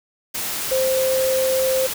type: tone in noise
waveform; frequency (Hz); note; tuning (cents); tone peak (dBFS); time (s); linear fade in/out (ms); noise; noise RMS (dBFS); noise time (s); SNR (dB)
sine; 523.3; C5; 0; -17; 0.71-1.87; 10; white; -26; 0.34-1.94; +6
effects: none